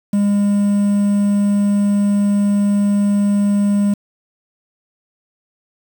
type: tone with quantisation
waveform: triangle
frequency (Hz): 203.2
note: G#3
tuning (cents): -38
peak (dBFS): -10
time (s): 0.13-3.94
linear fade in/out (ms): 5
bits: 6
effects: none